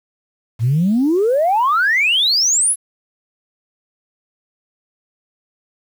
sine exponential sweep, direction up, 106.6 to 11175 Hz, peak -11 dBFS, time 0.59-2.76 s, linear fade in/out 50 ms, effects tanh soft clip ceiling -8 dBFS + 7-bit

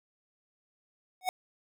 square tone with exponential growth, 740 Hz, F#5, in tune, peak -24 dBFS, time 1.21-1.29 s, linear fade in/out 1 ms, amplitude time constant 17 ms, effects none

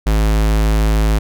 square tone, 53.4 Hz, G#1, 49 cents sharp, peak -12 dBFS, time 0.06-1.19 s, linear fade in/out 10 ms, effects none

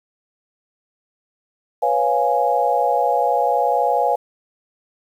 sine chord, C# dominant seventh, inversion third, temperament equal, 493.9 / 554.4 / 698.5 / 830.6 Hz, B4 / C#5 / E#5 / G#5, 0 / 0 / 0 / 0 cents, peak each -22 / -22 / -20 / -19 dBFS, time 1.82-4.16 s, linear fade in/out 10 ms, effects 8-bit

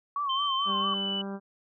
sine tone with vibrato, 1108.7 Hz, C#6, in tune, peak -27 dBFS, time 0.16-0.94 s, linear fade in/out 2 ms, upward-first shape sine, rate 4.5 Hz, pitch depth 92 cents each way
sine tone with pitch glide, 3106 to 2976 Hz, G7 to F#7, -17 to +9 cents, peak -29 dBFS, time 0.29-1.22 s, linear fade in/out 10 ms, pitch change -74 cents, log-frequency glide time 0.54-1.11 s
harmonic tone, 197 Hz, G3, 9 cents sharp, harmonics 1 / 2 / 3 / 4 / 5 / 6 / 7 / 8, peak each -34 / -40 / -44 / -46 / -48 / -50 / -51 / -52 dBFS, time 0.65-1.4 s, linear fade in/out 50 ms
effects none

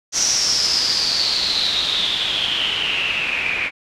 white noise with low-pass filter sweep, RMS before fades -20 dBFS, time 0.12-3.71 s, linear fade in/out 50 ms, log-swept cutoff 6000 to 2300 Hz, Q 9.7, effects none

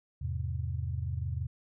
sine chord, E augmented, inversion none, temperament just, 82.41 / 103.01 / 128.76 Hz, E2 / G#2 / B#2, 0 / -14 / -27 cents, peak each -34 / -37 / -36 dBFS, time 0.21-1.47 s, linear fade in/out 10 ms, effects none

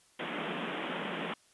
pink band-pass noise, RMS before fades -37 dBFS, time 0.19-1.34 s, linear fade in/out 5 ms, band 160 to 3400 Hz, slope 96 dB/octave, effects white hiss -65 dBFS RMS until 1.53 s + resampled to 24000 Hz

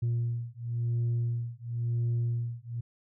sine beating tone pair, 117.7 / 118.66 Hz, A#2 / A#2, +17 / +31 cents, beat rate 0.96 Hz, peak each -29 dBFS, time 0.02-2.81 s, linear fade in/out 10 ms, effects tanh soft clip ceiling -24 dBFS

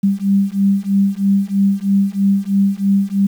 sine beating tone pair, 196 / 199.1 Hz, G3 / G3, 0 / +27 cents, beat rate 3.1 Hz, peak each -15 dBFS, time 0.03-3.27 s, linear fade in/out 10 ms, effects 7-bit

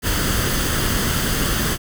pink noise with comb filter, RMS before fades -20 dBFS, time 0.02-1.78 s, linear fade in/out 50 ms, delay 0.63 ms, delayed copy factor +0.5, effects none

